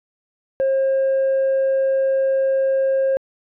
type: tone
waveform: sine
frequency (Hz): 536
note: C5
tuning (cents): +42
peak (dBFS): -13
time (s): 0.6-3.17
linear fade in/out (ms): 0
effects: tanh soft clip ceiling -14 dBFS